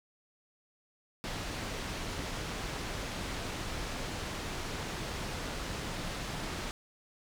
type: low-pass noise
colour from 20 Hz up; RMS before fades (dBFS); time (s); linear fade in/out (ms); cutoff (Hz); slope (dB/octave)
pink; -38; 1.24-6.71; 0; 6400; 12
effects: none